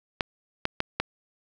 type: clicks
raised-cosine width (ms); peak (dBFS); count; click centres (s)
0.3; -8; 4; 0.208 / 0.654 / 0.804 / 1
effects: none